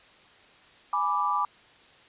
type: chord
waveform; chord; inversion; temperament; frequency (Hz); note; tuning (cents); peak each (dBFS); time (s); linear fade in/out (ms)
sine; G# diminished; none; equal; 830.6 / 987.8 / 1174.7; G#5 / B5 / D6; 0 / 0 / 0; -31 / -28 / -26; 0.93-1.45; 2
effects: white hiss -55 dBFS RMS until 2.08 s + resampled to 8000 Hz